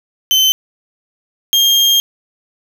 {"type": "tone pair in turn", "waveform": "35% pulse", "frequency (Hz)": [3072, 3216], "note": ["G7", "G7"], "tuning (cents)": [-36, 44], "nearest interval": "minor second", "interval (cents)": 80, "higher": "second", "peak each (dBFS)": -7, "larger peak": "neither", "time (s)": [[0.31, 0.52], [1.53, 2]], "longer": "second", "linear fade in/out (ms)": 0, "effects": []}